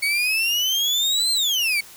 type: exponential two-way sweep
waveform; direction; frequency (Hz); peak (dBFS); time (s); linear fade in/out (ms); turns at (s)
35% pulse; up then down; 2217 to 4186 to 2217; -17; 0.02-1.81; 10; 1.32
effects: white hiss -44 dBFS RMS until 1.96 s